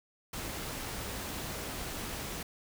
pink noise, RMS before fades -39 dBFS, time 0.33-2.43 s, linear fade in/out 5 ms, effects none

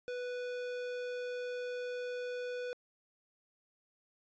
sine tone with tanh clipping, 493.9 Hz, B4, in tune, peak -39 dBFS, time 0.08-2.73 s, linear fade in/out 0 ms, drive 18 dB, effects resampled to 16000 Hz

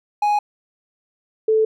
triangle / sine tone pair in turn, 831 / 438.2 Hz, G#5 / A4, +1 / -7 cents, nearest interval major seventh, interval 1108 cents, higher first, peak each -13 dBFS, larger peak neither, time 0.22-0.39 / 1.48-1.65 s, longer neither, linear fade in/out 5 ms, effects none

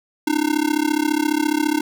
square tone with amplitude modulation, 303.2 Hz, D#4, 45 cents flat, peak -14 dBFS, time 0.27-1.81 s, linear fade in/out 5 ms, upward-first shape sine, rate 34.6 Hz, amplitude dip 95%, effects none

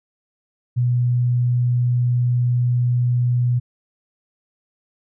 sine tone, 122.6 Hz, B2, 12 cents flat, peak -15 dBFS, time 0.76-3.6 s, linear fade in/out 20 ms, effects none

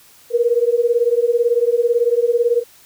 sine beating tone pair, 466.2 / 484.2 Hz, A#4 / B4, 0 / -34 cents, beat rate 18 Hz, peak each -16 dBFS, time 0.3-2.64 s, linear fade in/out 50 ms, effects white hiss -48 dBFS RMS until 2.85 s

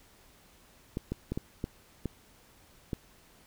clicks, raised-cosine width 3 ms, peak -19 dBFS, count 7, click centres 0.971 / 1.12 / 1.32 / 1.375 / 1.641 / 2.057 / 2.932 s, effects pink hiss -60 dBFS RMS until 3.46 s

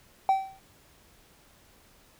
triangle tone with exponential decay, 772 Hz, G5, 27 cents flat, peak -14 dBFS, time 0.29-0.59 s, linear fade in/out 1 ms, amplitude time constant 65 ms, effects tanh soft clip ceiling -13 dBFS + pink hiss -59 dBFS RMS until 2.19 s

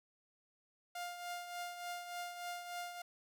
sawtooth tone with tremolo, 704 Hz, F5, 14 cents sharp, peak -36 dBFS, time 0.95-3.02 s, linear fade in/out 5 ms, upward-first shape triangle, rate 3.4 Hz, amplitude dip 60%, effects none

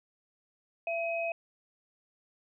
sine tone pair together, 671 / 2533 Hz, E5 / D#7, +31 / +30 cents, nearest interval octave + major seventh, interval 2299 cents, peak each -31 / -35 dBFS, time 0.87-1.32 s, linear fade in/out 2 ms, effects none

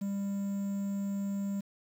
triangle tone with quantisation, 198.9 Hz, G3, 25 cents sharp, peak -29 dBFS, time 0.01-1.61 s, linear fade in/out 10 ms, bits 9, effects none

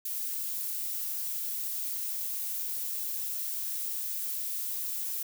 violet noise, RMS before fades -34 dBFS, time 0.05-5.23 s, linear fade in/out 5 ms, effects none

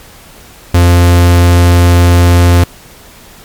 45% pulse tone, 87.31 Hz, F2, in tune, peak -3 dBFS, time 0.74-2.64 s, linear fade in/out 5 ms, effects pink hiss -36 dBFS RMS until 3.44 s + MP3 96 kbps

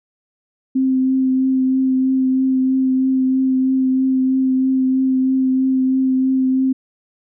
sine tone with vibrato, 261.6 Hz, C4, in tune, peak -13 dBFS, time 0.75-6.73 s, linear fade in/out 10 ms, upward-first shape triangle, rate 3.1 Hz, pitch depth 16 cents each way, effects none

